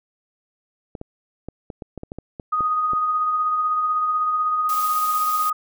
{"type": "clicks", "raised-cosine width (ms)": 2, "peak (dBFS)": -19, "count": 12, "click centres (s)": [0.952, 1.014, 1.486, 1.702, 1.822, 1.977, 2.034, 2.119, 2.186, 2.398, 2.607, 2.934]}
{"type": "tone with tremolo", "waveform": "sine", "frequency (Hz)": 1244.5, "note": "D#6", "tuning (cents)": 0, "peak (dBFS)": -17, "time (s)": [2.52, 5.53], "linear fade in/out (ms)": 10, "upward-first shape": "sine", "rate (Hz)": 16, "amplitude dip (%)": 30}
{"type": "noise", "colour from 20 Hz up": "blue", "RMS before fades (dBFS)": -31, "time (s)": [4.69, 5.5], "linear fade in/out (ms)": 2}
{"effects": []}